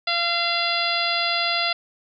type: harmonic tone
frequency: 687 Hz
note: F5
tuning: 29 cents flat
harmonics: 1 / 2 / 3 / 4 / 5 / 6 / 7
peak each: -28 / -28 / -28 / -28 / -28 / -28 / -28 dBFS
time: 0.07-1.73 s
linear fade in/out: 5 ms
effects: none